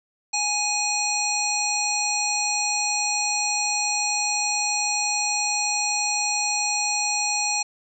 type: harmonic tone with a mistuned harmonic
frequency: 830.6 Hz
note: G#5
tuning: in tune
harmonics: 1 / 3 / 5 / 7 / 9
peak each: -28 / -28 / -28 / -28 / -28 dBFS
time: 0.33-7.63 s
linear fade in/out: 10 ms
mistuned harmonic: 5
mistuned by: +46 cents
effects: none